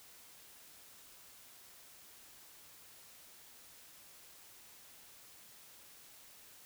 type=silence; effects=white hiss -58 dBFS RMS until 6.65 s